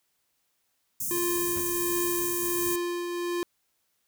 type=band-stop noise; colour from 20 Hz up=white; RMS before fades=-31 dBFS; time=1-2.76 s; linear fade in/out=5 ms; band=270 to 6100 Hz; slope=48 dB/octave
type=tone with tremolo; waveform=square; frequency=349.2 Hz; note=F4; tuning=in tune; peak=-27 dBFS; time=1.11-3.43 s; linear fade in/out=0 ms; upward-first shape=triangle; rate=1.4 Hz; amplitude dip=40%
type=tone with exponential decay; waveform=20% pulse; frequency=82.3 Hz; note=E2; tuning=2 cents flat; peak=-29 dBFS; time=1.56-1.7 s; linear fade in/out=5 ms; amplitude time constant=30 ms
effects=white hiss -74 dBFS RMS until 4.07 s